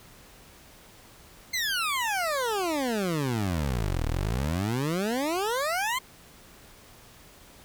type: exponential two-way sweep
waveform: 20% pulse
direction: down then up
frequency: 2122 to 37 to 1075 Hz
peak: -21 dBFS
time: 1.53-5.99 s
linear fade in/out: 10 ms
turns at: 4.06 s
effects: pink hiss -52 dBFS RMS until 7.64 s